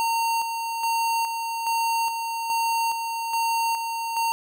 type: tone with tremolo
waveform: square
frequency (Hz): 917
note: A#5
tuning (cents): -29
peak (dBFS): -22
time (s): 0-4.32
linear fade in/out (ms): 0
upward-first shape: square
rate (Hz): 1.2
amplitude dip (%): 45
effects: none